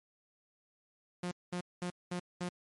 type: tone bursts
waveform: sawtooth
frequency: 177.9 Hz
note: F3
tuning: 32 cents sharp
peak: -31 dBFS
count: 5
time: 1.23-2.49 s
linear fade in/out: 5 ms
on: 84 ms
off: 210 ms
effects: MP3 48 kbps